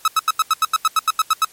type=tone bursts; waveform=45% pulse; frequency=1288 Hz; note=E6; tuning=41 cents flat; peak=-12 dBFS; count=13; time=0.05-1.447 s; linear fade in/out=2 ms; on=29 ms; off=85 ms; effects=white hiss -47 dBFS RMS until 1.52 s + MP3 64 kbps